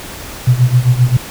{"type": "tone with tremolo", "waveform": "sine", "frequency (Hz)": 124.3, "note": "B2", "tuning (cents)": 12, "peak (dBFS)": -4, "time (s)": [0.47, 1.17], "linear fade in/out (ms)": 5, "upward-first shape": "sine", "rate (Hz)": 7.6, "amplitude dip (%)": 85, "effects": ["pink hiss -29 dBFS RMS until 1.3 s"]}